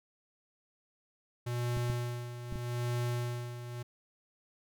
square tone with tremolo, 121 Hz, B2, 35 cents flat, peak -31 dBFS, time 1.46-3.83 s, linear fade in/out 10 ms, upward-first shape sine, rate 0.81 Hz, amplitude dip 70%
clicks, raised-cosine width 5 ms, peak -25 dBFS, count 4, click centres 1.771 / 1.9 / 2.525 / 2.557 s
effects none

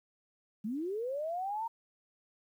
sine linear sweep, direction up, 197.9 to 932.3 Hz, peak -33 dBFS, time 0.64-1.68 s, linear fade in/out 10 ms, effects 11-bit

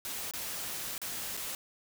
white noise with dropouts, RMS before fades -38 dBFS, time 0.05-1.55 s, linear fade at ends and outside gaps 1 ms, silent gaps 0.311-0.336 / 0.98-1.016 / 1.369-1.373 s, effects none

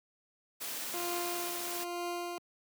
white noise, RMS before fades -39 dBFS, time 0.6-1.85 s, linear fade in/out 20 ms
20% pulse tone with tremolo, 349.2 Hz, F4, in tune, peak -29 dBFS, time 0.94-2.38 s, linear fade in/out 0 ms, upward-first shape triangle, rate 1.1 Hz, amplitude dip 60%
effects high-pass 200 Hz 12 dB/octave

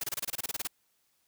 white noise bursts, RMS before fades -33 dBFS, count 13, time 0.01-0.673 s, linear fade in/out 5 ms, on 27 ms, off 26 ms, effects white hiss -73 dBFS RMS until 1.27 s

